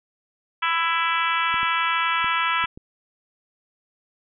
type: harmonic tone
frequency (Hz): 331.9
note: E4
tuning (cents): +12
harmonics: 3 / 4 / 5 / 6 / 7 / 8 / 9 / 10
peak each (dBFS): -26 / -24 / -29 / -30 / -29 / -30 / -33 / -33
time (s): 0.62-2.66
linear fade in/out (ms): 10
type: clicks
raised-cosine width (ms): 3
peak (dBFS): -27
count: 5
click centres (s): 1.542 / 1.631 / 2.244 / 2.641 / 2.775
effects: none